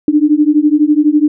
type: beating tone pair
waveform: sine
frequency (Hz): 293.7 / 305.7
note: D4 / D#4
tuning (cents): 0 / -30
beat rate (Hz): 12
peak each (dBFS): -10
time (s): 0.08-1.28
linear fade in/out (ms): 2
effects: none